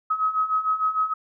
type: beating tone pair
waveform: sine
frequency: 1271 / 1277.6 Hz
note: D#6 / D#6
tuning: +36 / +45 cents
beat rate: 6.6 Hz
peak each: -26 / -22 dBFS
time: 0.1-1.14 s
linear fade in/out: 10 ms
effects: none